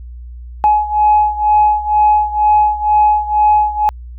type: beating tone pair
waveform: sine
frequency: 843 / 845.1 Hz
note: G#5 / G#5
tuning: +26 / +30 cents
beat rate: 2.1 Hz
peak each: -10 / -13 dBFS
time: 0.64-3.89 s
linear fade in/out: 0 ms
effects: tanh soft clip ceiling -2 dBFS + added 60 Hz sine -28 dBFS peak until 4.18 s